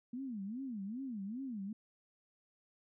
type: tone with vibrato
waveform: sine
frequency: 229.3 Hz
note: A#3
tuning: 28 cents flat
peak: -39 dBFS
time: 0.13-1.73 s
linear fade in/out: 5 ms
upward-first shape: sine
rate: 2.5 Hz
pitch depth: 300 cents each way
effects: none